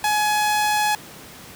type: tone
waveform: sawtooth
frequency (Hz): 843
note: G#5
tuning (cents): +26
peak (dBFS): -14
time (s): 0.04-0.95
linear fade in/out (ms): 2
effects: pink hiss -41 dBFS RMS until 1.55 s + high-pass 80 Hz 12 dB/octave